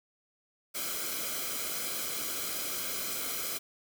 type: noise with comb filter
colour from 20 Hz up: white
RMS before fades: -35 dBFS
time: 0.74-3.59 s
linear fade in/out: 20 ms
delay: 1.1 ms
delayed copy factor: -0.7
effects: none